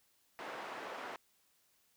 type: band-pass noise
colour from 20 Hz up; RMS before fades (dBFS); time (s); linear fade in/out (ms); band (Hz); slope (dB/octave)
white; -45; 0.39-1.16; 0; 380 to 1300; 12
effects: white hiss -73 dBFS RMS until 1.96 s